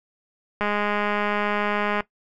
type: click train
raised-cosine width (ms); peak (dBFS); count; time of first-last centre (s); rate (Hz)
0.5; -10; 290; 0.61-2.006; 207
effects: noise-tail reverb RT60 0.1 s tail -17 dB re dry